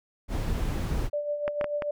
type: noise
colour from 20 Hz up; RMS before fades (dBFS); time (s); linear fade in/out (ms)
brown; -28; 0.28-1.1; 50
type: tone with tremolo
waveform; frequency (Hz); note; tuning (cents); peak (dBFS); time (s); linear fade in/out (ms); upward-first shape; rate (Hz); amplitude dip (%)
sine; 587.3; D5; 0; -25; 1.13-1.91; 5; sine; 6.8; 55
type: clicks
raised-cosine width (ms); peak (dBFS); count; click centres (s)
0.5; -16; 4; 1.479 / 1.612 / 1.643 / 1.822
effects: none